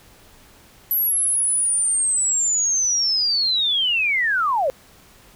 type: linear sweep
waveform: sine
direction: down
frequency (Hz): 11840 to 501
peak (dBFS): -17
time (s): 0.91-4.7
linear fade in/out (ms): 0
effects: pink hiss -50 dBFS RMS until 5.35 s